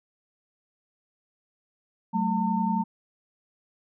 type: tone cluster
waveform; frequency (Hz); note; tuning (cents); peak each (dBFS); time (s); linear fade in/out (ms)
sine; 189.1 / 220.3 / 905; F#3 / A3 / A5; +38 / +2 / +48; -27; 2.13-2.84; 20
effects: none